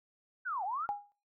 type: linear two-way sweep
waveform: sine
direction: down then up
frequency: 1568 to 710 to 1430 Hz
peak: -33 dBFS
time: 0.45-0.87 s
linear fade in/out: 20 ms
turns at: 0.64 s
type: tone with exponential decay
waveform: sine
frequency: 819 Hz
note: G#5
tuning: 24 cents flat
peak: -28 dBFS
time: 0.89-1.12 s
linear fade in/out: 0 ms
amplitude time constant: 49 ms
effects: noise-tail reverb RT60 0.3 s tail -17 dB re dry